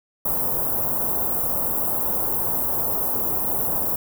white band-stop noise, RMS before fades -23 dBFS, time 0.25-3.96 s, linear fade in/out 5 ms, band 1000 to 13000 Hz, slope 24 dB/octave, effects none

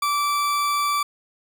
40% pulse tone, 1162 Hz, D6, 19 cents flat, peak -19 dBFS, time 0.02-1.03 s, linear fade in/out 5 ms, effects none

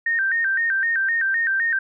sine tone with vibrato, 1700 Hz, G#6, 40 cents sharp, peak -18 dBFS, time 0.06-1.79 s, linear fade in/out 5 ms, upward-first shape square, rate 3.9 Hz, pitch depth 140 cents each way, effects none

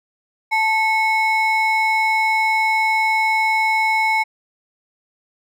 triangle ring-modulated tone, 1537 Hz, G6, 35 cents flat, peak -10 dBFS, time 0.51-4.24 s, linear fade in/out 20 ms, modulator 657 Hz, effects none

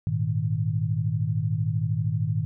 sine chord, Ab suspended second, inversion none, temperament just, 103.83 / 116.8 / 155.74 Hz, Ab2 / Bb2 / Eb3, 0 / +4 / +2 cents, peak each -27 dBFS, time 0.07-2.45 s, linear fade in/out 0 ms, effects none

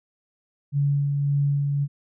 sine tone with tremolo, 142.2 Hz, C#3, 45 cents sharp, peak -18 dBFS, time 0.72-1.88 s, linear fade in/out 50 ms, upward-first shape sine, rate 1.8 Hz, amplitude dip 30%, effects none

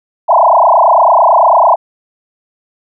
sine tone with frequency modulation, 830.6 Hz, G#5, in tune, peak -4 dBFS, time 0.28-1.76 s, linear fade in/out 20 ms, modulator 29 Hz, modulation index 6.8, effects none

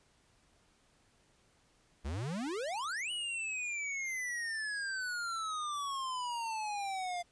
square exponential two-way sweep, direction up then down, 63.1 to 2960 to 694 Hz, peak -36 dBFS, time 2.04-7.23 s, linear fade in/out 20 ms, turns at 3.11 s, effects pink hiss -69 dBFS RMS until 7.31 s + resampled to 22050 Hz

